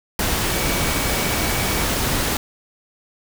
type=tone in noise; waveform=sine; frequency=2268 Hz; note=C#7; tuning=39 cents sharp; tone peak=-31 dBFS; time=0.53-1.82 s; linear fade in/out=2 ms; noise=pink; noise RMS=-21 dBFS; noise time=0.19-2.37 s; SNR=-13 dB; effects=none